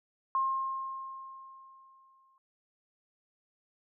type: tone with exponential decay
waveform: sine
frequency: 1066 Hz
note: C6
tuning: 32 cents sharp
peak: -25 dBFS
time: 0.35-2.38 s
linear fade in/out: 1 ms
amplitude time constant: 440 ms
effects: none